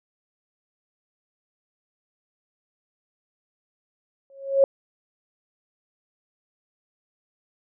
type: tone with exponential growth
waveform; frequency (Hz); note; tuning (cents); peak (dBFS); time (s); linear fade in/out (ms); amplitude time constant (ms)
sine; 547; C#5; -23; -10; 4.3-4.64; 1; 72
effects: none